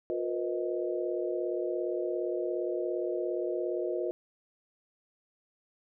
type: tone cluster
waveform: sine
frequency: 356.5 / 467.7 / 505 / 626 Hz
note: F4 / A#4 / B4 / D#5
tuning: +36 / +6 / +39 / +10 cents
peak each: -32 / -37 / -37 / -36 dBFS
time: 0.1-4.11 s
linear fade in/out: 0 ms
effects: none